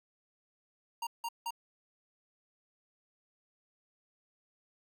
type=tone bursts; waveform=square; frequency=932.3 Hz; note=A#5; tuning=in tune; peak=-35 dBFS; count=3; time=1.02-1.507 s; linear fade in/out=5 ms; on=49 ms; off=170 ms; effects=none